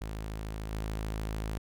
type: tone with level steps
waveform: sawtooth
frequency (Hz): 53.5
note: A1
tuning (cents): -48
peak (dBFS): -32 / -29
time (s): 0.01-1.58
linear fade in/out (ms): 5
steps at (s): 0.71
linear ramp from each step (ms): 10
effects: none